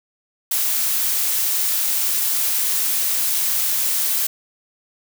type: noise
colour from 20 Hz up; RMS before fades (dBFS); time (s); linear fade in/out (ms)
blue; -20; 0.51-4.27; 5
effects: none